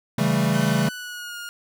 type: chord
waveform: square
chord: A dominant seventh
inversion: first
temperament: equal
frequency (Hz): 138.59 / 164.81 / 196 / 220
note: C#3 / E3 / G3 / A3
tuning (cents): 0 / 0 / 0 / 0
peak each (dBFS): -25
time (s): 0.18-0.89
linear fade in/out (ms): 5
type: tone with pitch glide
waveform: sawtooth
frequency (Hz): 1524 to 1421.9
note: G6 to F6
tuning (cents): -49 to +31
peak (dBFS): -29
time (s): 0.54-1.49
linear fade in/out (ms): 0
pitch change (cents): -120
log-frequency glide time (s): 0.69-1.38
effects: none